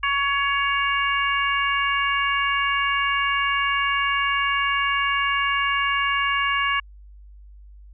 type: harmonic tone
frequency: 560 Hz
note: C#5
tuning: 18 cents sharp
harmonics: 2 / 3 / 4 / 5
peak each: -23 / -25 / -26 / -27 dBFS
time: 0.03-6.8 s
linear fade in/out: 5 ms
effects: added 50 Hz sine -42 dBFS peak until 7.93 s